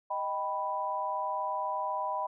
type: chord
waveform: sine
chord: Eb augmented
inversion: none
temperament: equal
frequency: 622.3 / 784 / 987.8 Hz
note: Eb5 / G5 / B5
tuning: 0 / 0 / 0 cents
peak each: -37 / -36 / -32 dBFS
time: 0.1-2.27 s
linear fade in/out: 10 ms
effects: none